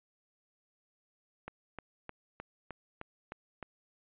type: click train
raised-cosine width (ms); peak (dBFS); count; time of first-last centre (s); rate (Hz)
0.5; -26; 8; 1.48-3.627; 3.26
effects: resampled to 8000 Hz